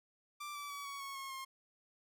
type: tone with pitch steps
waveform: sawtooth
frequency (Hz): 1177 / 1158.1 / 1139.5 / 1121.3 / 1103.3 / 1085.6 / 1068.2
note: D6 / D6 / C#6 / C#6 / C#6 / C#6 / C6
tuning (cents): +3 / -25 / +47 / +20 / -9 / -36 / +36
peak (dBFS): -39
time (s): 0.4-1.45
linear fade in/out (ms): 10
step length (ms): 150
effects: none